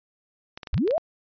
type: clicks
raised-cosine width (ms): 0.2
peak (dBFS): -19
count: 7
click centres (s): 0.575 / 0.632 / 0.672 / 0.742 / 0.779 / 0.877 / 0.909
type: linear sweep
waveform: sine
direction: up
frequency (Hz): 38 to 698.5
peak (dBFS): -20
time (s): 0.73-0.98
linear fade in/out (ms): 0
effects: resampled to 11025 Hz